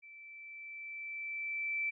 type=tone with level ramp; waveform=sine; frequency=2327 Hz; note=D7; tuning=17 cents flat; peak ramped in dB=-51 to -31 dBFS; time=0.02-1.91 s; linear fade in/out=20 ms; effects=none